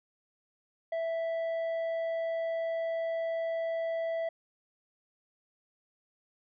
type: tone with tanh clipping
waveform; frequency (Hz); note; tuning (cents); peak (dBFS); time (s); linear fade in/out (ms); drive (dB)
sine; 659.3; E5; 0; -31; 0.92-4.29; 5; 6
effects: none